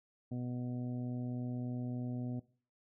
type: harmonic tone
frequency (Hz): 123.47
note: B2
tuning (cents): 0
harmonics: 1 / 2 / 3 / 4 / 5 / 6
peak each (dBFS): -39 / -39 / -53 / -55 / -53 / -58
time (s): 0.31-2.4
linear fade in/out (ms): 10
effects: noise-tail reverb RT60 0.4 s tail -19 dB re dry